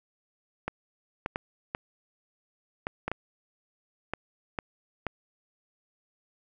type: clicks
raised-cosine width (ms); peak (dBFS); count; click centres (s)
0.5; -15; 10; 0.68 / 1.261 / 1.359 / 1.749 / 2.869 / 3.08 / 3.116 / 4.136 / 4.588 / 5.067
effects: none